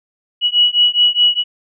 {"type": "beating tone pair", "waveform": "sine", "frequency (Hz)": [2924, 2928.8], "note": ["F#7", "F#7"], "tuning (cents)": [-21, -18], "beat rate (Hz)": 4.8, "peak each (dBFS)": -13, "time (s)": [0.41, 1.44], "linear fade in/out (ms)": 50, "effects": []}